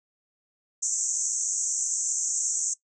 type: band-pass noise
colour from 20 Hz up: pink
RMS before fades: -28 dBFS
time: 0.82-2.74 s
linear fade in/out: 10 ms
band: 6100 to 7900 Hz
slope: 96 dB/octave
effects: noise-tail reverb RT60 0.1 s tail -18 dB re dry